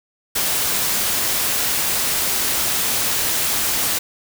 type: noise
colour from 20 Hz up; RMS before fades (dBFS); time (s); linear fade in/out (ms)
white; -20; 0.35-3.99; 10
effects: none

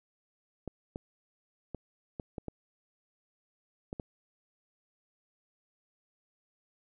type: clicks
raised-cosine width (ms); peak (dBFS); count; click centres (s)
2; -24; 8; 0.677 / 0.959 / 1.747 / 2.198 / 2.382 / 2.483 / 3.929 / 3.998
effects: none

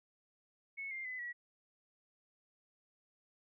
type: tone with pitch steps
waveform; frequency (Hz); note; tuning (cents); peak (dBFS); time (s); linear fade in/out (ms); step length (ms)
sine; 2200 / 2106 / 2015 / 1928.5; C#7 / C7 / B6 / B6; -14 / +11 / +34 / -42; -40; 0.77-1.33; 20; 140
effects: none

